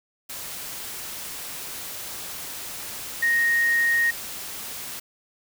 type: tone in noise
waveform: sine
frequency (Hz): 1864.7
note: A#6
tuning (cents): 0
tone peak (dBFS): -18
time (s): 3.22-4.11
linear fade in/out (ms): 10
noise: white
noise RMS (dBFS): -35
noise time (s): 0.29-5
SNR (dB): +14
effects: none